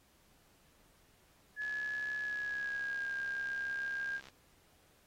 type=tone with pitch glide; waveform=sine; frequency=1700 to 1610.2 Hz; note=G#6 to G6; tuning=+40 to +46 cents; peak=-35 dBFS; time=1.56-4.21 s; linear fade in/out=50 ms; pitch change=-94 cents; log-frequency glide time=2.2-3.13 s
type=click train; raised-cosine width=0.2 ms; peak=-35 dBFS; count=178; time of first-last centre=1.62-4.286 s; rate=66.4 Hz
effects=pink hiss -68 dBFS RMS until 5.06 s + AAC 48 kbps